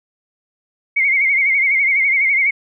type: tone with vibrato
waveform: sine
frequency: 2174 Hz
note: C#7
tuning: 34 cents flat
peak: -12 dBFS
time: 0.96-2.51 s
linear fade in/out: 10 ms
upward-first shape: sine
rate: 12 Hz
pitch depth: 78 cents each way
effects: none